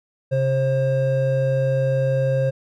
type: tone pair together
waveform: triangle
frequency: 133.71 / 533 Hz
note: C3 / C5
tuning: +38 / +32 cents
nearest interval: 2 octaves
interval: 2394 cents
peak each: -18 dBFS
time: 0.31-2.51 s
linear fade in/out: 20 ms
effects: none